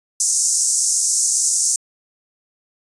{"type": "band-pass noise", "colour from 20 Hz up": "pink", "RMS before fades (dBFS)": -18, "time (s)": [0.2, 1.76], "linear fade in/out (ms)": 2, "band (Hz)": [5900, 9300], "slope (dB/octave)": 48, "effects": ["resampled to 24000 Hz"]}